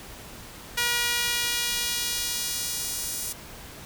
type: tone with high-pass filter sweep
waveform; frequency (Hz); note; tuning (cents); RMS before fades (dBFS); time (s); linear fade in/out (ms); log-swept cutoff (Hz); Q
sawtooth; 479.3; A#4; +48; -28; 0.77-3.33; 10; 1800 to 7600; 0.88
effects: pink hiss -43 dBFS RMS until 3.85 s